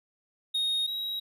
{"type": "tone pair in turn", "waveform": "triangle", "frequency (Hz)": [3725, 3834], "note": ["A#7", "A#7"], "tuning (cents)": [-2, 48], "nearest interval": "unison", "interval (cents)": 50, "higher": "second", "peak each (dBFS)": [-24, -29], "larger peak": "first", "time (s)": [[0.54, 0.87], [0.87, 1.2]], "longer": "neither", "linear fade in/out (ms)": 10, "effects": []}